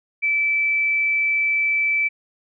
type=tone; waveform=sine; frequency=2317 Hz; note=D7; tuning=24 cents flat; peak=-17 dBFS; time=0.22-2.09 s; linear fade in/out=20 ms; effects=none